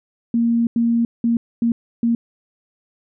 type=tone bursts at uneven times; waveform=sine; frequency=233.1 Hz; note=A#3; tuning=in tune; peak=-14 dBFS; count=5; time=0.34-0.67 / 0.76-1.05 / 1.24-1.37 / 1.62-1.72 / 2.03-2.15 s; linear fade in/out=2 ms; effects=none